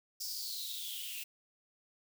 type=noise with high-pass filter sweep; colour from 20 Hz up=blue; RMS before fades=-41 dBFS; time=0.2-1.24 s; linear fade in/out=10 ms; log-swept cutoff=5300 to 2600 Hz; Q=9.3; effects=none